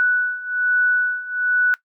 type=beating tone pair; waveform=sine; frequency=1480 / 1481.2 Hz; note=F#6 / F#6; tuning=0 / +1 cents; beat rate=1.2 Hz; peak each=-21 / -18 dBFS; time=0-1.74 s; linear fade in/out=0 ms; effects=noise-tail reverb RT60 0.1 s tail -19 dB re dry